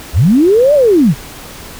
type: linear two-way sweep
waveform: sine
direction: up then down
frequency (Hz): 51 to 607 to 114.9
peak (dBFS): -5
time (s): 0.13-1.15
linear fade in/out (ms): 50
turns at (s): 0.74
effects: pink hiss -31 dBFS RMS until 1.79 s